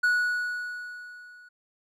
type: tone with level ramp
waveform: triangle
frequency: 1466 Hz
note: F#6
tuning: 16 cents flat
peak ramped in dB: -17 to -47 dBFS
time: 0.03-1.49 s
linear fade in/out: 10 ms
effects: none